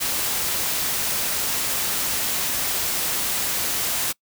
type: noise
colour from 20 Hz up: white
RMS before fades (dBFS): -24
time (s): 0-4.13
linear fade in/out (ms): 20
effects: noise-tail reverb RT60 0.1 s tail -25 dB re dry

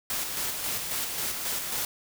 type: noise with tremolo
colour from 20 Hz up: white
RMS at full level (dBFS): -30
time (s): 0.1-1.85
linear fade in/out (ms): 2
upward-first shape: square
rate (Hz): 3.7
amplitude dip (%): 35
effects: none

